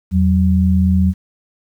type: tone pair together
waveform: sine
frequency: 83.5 / 187.45 Hz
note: E2 / F#3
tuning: +23 / +23 cents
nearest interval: octave + major second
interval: 1400 cents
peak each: -13 dBFS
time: 0.11-1.14 s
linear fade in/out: 50 ms
effects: 8-bit